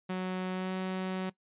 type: tone with pitch glide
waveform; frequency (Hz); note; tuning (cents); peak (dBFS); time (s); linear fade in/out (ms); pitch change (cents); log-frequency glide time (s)
sawtooth; 185 to 187.04; F#3 to F#3; 0 to +19; -28; 0.09-1.3; 10; +19; 0.52-0.73
effects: noise-tail reverb RT60 0.1 s tail -19 dB re dry + resampled to 8000 Hz